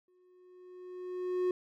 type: tone with exponential growth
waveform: triangle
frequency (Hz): 363.7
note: F#4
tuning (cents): -30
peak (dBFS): -24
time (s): 0.08-1.51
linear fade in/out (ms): 2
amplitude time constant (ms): 310
effects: none